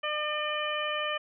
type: harmonic tone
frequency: 602 Hz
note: D5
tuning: 43 cents sharp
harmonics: 1 / 2 / 3 / 4 / 5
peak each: -34 / -34 / -36 / -37 / -35 dBFS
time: 0.03-1.18 s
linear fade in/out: 10 ms
effects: none